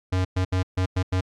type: tone bursts at uneven times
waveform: square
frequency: 92.5 Hz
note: F#2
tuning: in tune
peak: -21 dBFS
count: 6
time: 0.12-0.25 / 0.36-0.45 / 0.52-0.63 / 0.77-0.86 / 0.96-1.03 / 1.12-1.21 s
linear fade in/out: 10 ms
effects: low-pass 6000 Hz 12 dB/octave + AAC 64 kbps